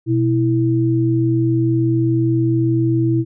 sine tone pair together, 123.47 / 328.3 Hz, B2 / E4, 0 / -7 cents, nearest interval octave + perfect fourth, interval 1693 cents, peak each -16 dBFS, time 0.06-3.25 s, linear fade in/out 50 ms, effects none

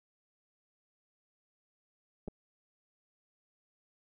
clicks, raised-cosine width 2 ms, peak -28 dBFS, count 2, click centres 2.278 / 2.283 s, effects none

